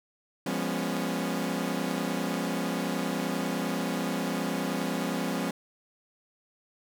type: chord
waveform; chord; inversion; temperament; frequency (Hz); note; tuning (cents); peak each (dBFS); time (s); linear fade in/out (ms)
sawtooth; C# dominant seventh; first; equal with one note detuned; 174.61 / 204.2 / 246.9 / 277.2; E#3 / G#3 / B3 / C#4; 0 / -29 / 0 / 0; -30; 0.46-5.51; 5
effects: none